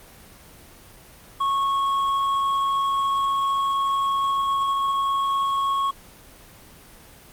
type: tone with hard clipping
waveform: triangle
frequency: 1100 Hz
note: C#6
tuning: 14 cents flat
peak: -21 dBFS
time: 1.4-5.91 s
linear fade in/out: 10 ms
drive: 8 dB
effects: pink hiss -47 dBFS RMS until 7.32 s + Opus 24 kbps